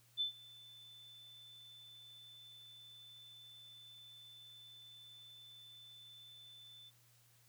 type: tone with ADSR envelope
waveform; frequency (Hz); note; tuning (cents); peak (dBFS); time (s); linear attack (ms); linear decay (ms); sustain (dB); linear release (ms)
sine; 3521; A7; 0; -32; 0.17-6.91; 38; 110; -23; 29
effects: added 119 Hz sine -70 dBFS peak until 7.48 s + white hiss -70 dBFS RMS until 7.48 s